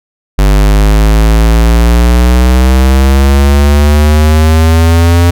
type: exponential sweep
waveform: square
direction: up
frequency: 49 to 87 Hz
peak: -4 dBFS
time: 0.38-5.31 s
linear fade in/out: 10 ms
effects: none